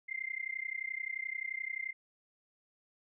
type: tone with amplitude modulation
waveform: sine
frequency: 2093 Hz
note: C7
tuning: in tune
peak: -32 dBFS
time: 0.08-1.93 s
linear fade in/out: 20 ms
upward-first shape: sine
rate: 31.5 Hz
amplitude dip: 95%
effects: none